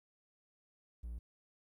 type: tone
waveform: triangle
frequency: 58.27 Hz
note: A#1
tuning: in tune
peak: -39 dBFS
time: 1.03-1.19 s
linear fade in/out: 10 ms
effects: 13-bit